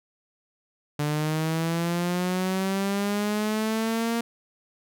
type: linear sweep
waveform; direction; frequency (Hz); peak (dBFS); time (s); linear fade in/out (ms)
sawtooth; up; 146.83 to 233.6; -20; 0.99-4.21; 5
effects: none